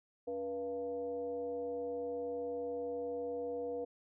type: tone with frequency modulation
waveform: sine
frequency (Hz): 484.1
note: B4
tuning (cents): -35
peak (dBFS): -36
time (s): 0.27-3.85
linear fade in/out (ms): 10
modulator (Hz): 201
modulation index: 0.64
effects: none